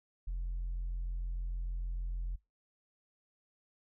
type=tone; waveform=sine; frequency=43.3 Hz; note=F1; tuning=14 cents flat; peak=-32 dBFS; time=0.27-2.36 s; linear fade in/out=10 ms; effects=noise-tail reverb RT60 0.2 s tail -23 dB re dry + tanh soft clip ceiling -32 dBFS